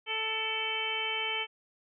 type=harmonic tone with a mistuned harmonic; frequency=440 Hz; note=A4; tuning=in tune; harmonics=1 / 2 / 3 / 4 / 5 / 6 / 7; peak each=-41 / -39 / -43 / -44 / -35 / -38 / -34 dBFS; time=0.06-1.47 s; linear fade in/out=50 ms; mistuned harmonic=5; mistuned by=+44 cents; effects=none